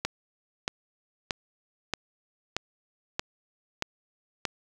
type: click train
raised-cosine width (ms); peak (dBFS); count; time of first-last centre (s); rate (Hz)
0.2; -10; 8; 0.05-4.453; 1.59
effects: 8-bit